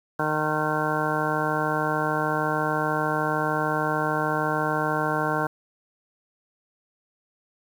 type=harmonic tone; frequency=153.5 Hz; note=D#3; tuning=23 cents flat; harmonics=1 / 2 / 3 / 4 / 5 / 6 / 7 / 9 / 10; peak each=-31 / -31 / -31 / -31 / -31 / -31 / -31 / -31 / -31 dBFS; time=0.19-5.47 s; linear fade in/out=5 ms; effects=8-bit